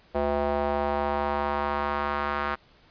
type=tone with band-pass filter sweep; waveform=square; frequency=72.3 Hz; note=D2; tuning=27 cents flat; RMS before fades=-27 dBFS; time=0.14-2.56 s; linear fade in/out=20 ms; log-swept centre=620 to 1300 Hz; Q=2; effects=pink hiss -58 dBFS RMS until 2.9 s + resampled to 11025 Hz